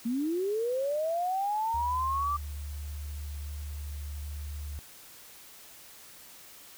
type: linear sweep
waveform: sine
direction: up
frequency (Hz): 222.9 to 1182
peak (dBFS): -27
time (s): 0.05-2.37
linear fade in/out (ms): 10
type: tone with vibrato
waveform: sine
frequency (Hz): 73.2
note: D2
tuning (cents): -5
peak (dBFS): -35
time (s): 1.74-4.79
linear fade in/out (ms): 0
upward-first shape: triangle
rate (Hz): 20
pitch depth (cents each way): 72
effects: white hiss -51 dBFS RMS until 6.77 s